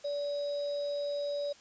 sine tone with sample-and-hold, 576 Hz, D5, 34 cents flat, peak -31 dBFS, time 0.04-1.53 s, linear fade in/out 10 ms, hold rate 4410 Hz, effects white hiss -57 dBFS RMS until 1.6 s + resampled to 16000 Hz

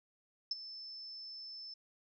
sine tone with ADSR envelope, 5274 Hz, E8, in tune, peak -30 dBFS, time 0.51-1.74 s, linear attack 4 ms, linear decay 24 ms, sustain -15 dB, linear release 5 ms, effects none

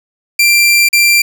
sawtooth tone with dropouts, 2365 Hz, D7, 12 cents sharp, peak -3 dBFS, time 0.39-1.22 s, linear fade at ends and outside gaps 5 ms, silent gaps 0.888-0.929 s, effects none

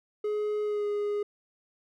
triangle tone with pitch glide, 420.8 to 413.1 Hz, G#4 to G#4, +23 to -9 cents, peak -25 dBFS, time 0.24-1.23 s, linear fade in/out 5 ms, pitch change -32 cents, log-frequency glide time 0.63-0.86 s, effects none

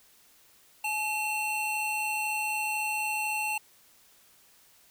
square tone pair together, 854 / 2716 Hz, G#5 / F7, +48 / -49 cents, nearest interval octave + minor sixth, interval 2003 cents, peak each -33 / -31 dBFS, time 0.84-3.58 s, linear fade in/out 5 ms, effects white hiss -60 dBFS RMS until 4.9 s

